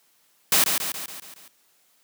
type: noise with echo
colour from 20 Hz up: white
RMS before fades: -18 dBFS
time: 0.52-0.64 s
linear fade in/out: 2 ms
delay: 140 ms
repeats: 6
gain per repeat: -5 dB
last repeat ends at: 1.48 s
effects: white hiss -63 dBFS RMS until 2.03 s + high-pass 150 Hz 12 dB/octave